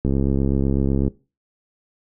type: click train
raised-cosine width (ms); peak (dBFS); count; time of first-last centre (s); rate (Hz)
3; -8; 71; 0.05-1.079; 68
effects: noise-tail reverb RT60 0.3 s tail -20 dB re dry